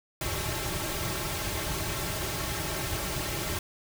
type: noise with comb filter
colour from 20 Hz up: pink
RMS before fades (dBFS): -32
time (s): 0.21-3.59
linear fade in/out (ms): 2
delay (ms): 4.1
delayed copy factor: -0.8
effects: none